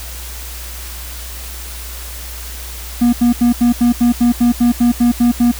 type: tone bursts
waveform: triangle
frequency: 240 Hz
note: B3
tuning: 49 cents flat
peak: -6 dBFS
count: 13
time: 3.01-5.518 s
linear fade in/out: 10 ms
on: 120 ms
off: 79 ms
effects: added 60 Hz sine -28 dBFS peak until 5.59 s + white hiss -31 dBFS RMS until 5.59 s